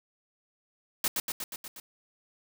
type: noise with echo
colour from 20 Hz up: white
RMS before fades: -27 dBFS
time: 1.04-1.08 s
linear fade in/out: 2 ms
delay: 120 ms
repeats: 6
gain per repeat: -3 dB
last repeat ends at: 1.8 s
effects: none